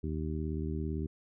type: harmonic tone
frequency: 77.78 Hz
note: D#2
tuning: in tune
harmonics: 1 / 2 / 3 / 4 / 5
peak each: -35 / -38 / -40 / -41 / -42 dBFS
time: 0.03-1.07 s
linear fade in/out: 10 ms
effects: none